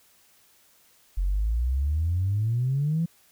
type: exponential sweep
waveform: sine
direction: up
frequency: 43.65 to 170.9 Hz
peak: -21 dBFS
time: 1.17-3.06 s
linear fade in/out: 10 ms
effects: tanh soft clip ceiling -17 dBFS + white hiss -60 dBFS RMS until 3.31 s